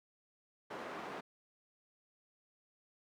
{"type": "band-pass noise", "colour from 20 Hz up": "white", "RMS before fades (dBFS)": -45, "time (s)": [0.7, 1.21], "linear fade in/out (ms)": 10, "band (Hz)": [230, 1100], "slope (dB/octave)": 12, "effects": []}